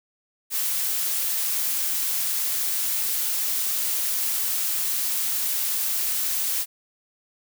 blue noise, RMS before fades -25 dBFS, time 0.5-6.66 s, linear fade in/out 50 ms, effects none

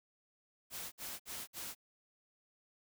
white noise bursts, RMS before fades -44 dBFS, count 4, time 0.7-1.751 s, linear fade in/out 50 ms, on 220 ms, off 57 ms, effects none

